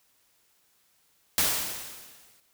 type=noise with exponential decay; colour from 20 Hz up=white; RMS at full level=-22 dBFS; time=1.38-2.4 s; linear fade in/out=0 ms; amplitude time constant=220 ms; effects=white hiss -67 dBFS RMS until 2.53 s